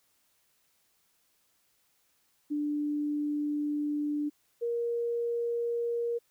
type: tone pair in turn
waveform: sine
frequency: 295 / 471 Hz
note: D4 / A#4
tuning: +8 / +18 cents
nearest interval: minor sixth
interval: 810 cents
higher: second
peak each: -28 dBFS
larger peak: neither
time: 2.5-4.3 / 4.61-6.19 s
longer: first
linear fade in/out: 20 ms
effects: white hiss -71 dBFS RMS until 6.3 s